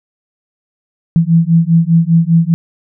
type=beating tone pair; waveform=sine; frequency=163.7 / 168.7 Hz; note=E3 / E3; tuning=-12 / +40 cents; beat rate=5 Hz; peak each=-10 dBFS; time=1.16-2.54 s; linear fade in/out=0 ms; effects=none